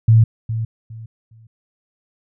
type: tone with echo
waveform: sine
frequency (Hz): 112.3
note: A2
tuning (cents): +36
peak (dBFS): -7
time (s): 0.08-0.24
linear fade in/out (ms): 5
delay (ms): 410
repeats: 3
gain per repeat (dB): -12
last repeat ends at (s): 1.47
effects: none